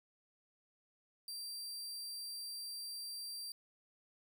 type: tone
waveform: sawtooth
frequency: 4709 Hz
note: D8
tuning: 4 cents sharp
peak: -40 dBFS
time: 1.28-3.52 s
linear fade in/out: 2 ms
effects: none